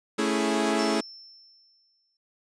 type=chord; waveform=sawtooth; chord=A major seventh; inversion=none; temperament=equal; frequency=220 / 277.2 / 329.6 / 415.3 Hz; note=A3 / C#4 / E4 / G#4; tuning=0 / 0 / 0 / 0 cents; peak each=-24 / -26 / -25 / -25 dBFS; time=0.18-1.01 s; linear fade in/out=10 ms
type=tone with exponential decay; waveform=sine; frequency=5350 Hz; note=E8; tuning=25 cents sharp; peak=-33 dBFS; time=0.79-2.17 s; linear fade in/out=2 ms; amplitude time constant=300 ms
effects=resampled to 22050 Hz